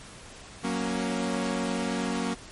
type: chord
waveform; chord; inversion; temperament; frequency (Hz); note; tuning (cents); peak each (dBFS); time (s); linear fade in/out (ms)
sawtooth; F# major; none; equal with one note detuned; 185 / 233.9 / 277.2; F#3 / A#3 / C#4; 0 / +6 / 0; -28 / -26 / -29; 0.63-2.35; 20
effects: pink hiss -46 dBFS RMS until 2.51 s + MP3 48 kbps